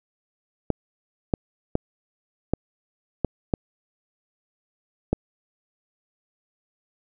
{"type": "clicks", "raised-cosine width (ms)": 2, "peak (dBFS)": -7, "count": 7, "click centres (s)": [0.703, 1.338, 1.754, 2.536, 3.247, 3.538, 5.13], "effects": []}